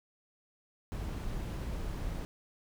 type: noise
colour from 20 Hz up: brown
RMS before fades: -37 dBFS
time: 0.92-2.25 s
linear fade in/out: 0 ms
effects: none